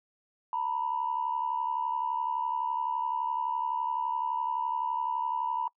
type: tone pair together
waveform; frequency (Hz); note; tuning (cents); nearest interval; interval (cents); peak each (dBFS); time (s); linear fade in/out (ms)
sine; 909 / 980.8; A#5 / B5; -44 / -12; minor second; 132; -31 / -30; 0.53-5.68; 2
effects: noise-tail reverb RT60 0.1 s tail -24 dB re dry + tanh soft clip ceiling -20 dBFS